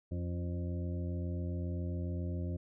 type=harmonic tone with a mistuned harmonic; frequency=87.31 Hz; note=F2; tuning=in tune; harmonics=1 / 2 / 3 / 4 / 6 / 7; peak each=-35 / -41 / -45 / -47 / -51 / -52 dBFS; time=0.11-2.57 s; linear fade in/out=10 ms; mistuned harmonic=3; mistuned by=+34 cents; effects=none